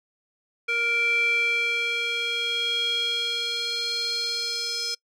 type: tone with band-pass filter sweep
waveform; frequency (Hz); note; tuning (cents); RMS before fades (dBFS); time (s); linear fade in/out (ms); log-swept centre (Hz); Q
square; 468.6; A#4; +9; -26; 0.68-4.95; 10; 2100 to 5000; 5.5
effects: noise-tail reverb RT60 0.1 s tail -26 dB re dry